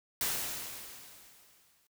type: noise with exponential decay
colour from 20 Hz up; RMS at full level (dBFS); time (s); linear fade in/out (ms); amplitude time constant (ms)
white; -31; 0.21-1.87; 2; 360
effects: noise-tail reverb RT60 0.1 s tail -24 dB re dry